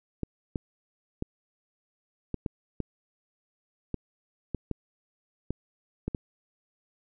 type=clicks; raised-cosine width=3 ms; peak=-17 dBFS; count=12; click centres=0.233 / 0.558 / 1.224 / 2.343 / 2.462 / 2.803 / 3.943 / 4.547 / 4.713 / 5.506 / 6.08 / 6.148 s; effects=none